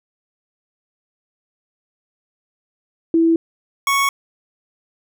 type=tone pair in turn; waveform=sine / 25% pulse; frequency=329.6 / 1108.6 Hz; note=E4 / C#6; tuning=0 / 0 cents; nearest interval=octave + major sixth; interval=2100 cents; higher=second; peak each=-11 dBFS; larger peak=neither; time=3.14-3.36 / 3.87-4.09 s; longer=neither; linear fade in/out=2 ms; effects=none